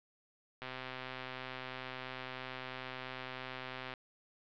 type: click train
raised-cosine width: 0.3 ms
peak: -26 dBFS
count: 429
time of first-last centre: 0.62-3.938 s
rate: 129 Hz
effects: low-pass 4000 Hz 12 dB/octave